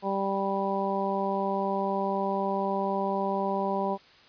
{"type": "harmonic tone", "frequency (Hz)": 196, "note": "G3", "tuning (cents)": 0, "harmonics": [1, 2, 3, 4, 5], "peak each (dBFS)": [-32, -32, -32, -32, -32], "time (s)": [0.02, 3.98], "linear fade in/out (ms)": 50, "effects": ["white hiss -55 dBFS RMS until 4.28 s", "resampled to 11025 Hz"]}